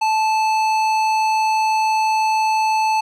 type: tone with tanh clipping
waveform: sine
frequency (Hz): 874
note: A5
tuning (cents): -12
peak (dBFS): -17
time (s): 0.01-3.01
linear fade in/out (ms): 10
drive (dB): 15
effects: none